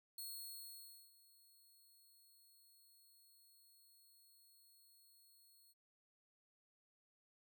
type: tone with ADSR envelope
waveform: 10% pulse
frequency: 4312 Hz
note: C#8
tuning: 49 cents flat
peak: -39 dBFS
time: 0.18-5.74 s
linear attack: 3 ms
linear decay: 920 ms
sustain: -21 dB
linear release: 31 ms
effects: none